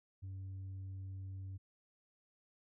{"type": "tone", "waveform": "sine", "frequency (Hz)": 95.6, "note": "G2", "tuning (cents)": -43, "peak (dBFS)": -40, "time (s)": [0.22, 1.58], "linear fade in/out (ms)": 20, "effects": ["tanh soft clip ceiling -42 dBFS"]}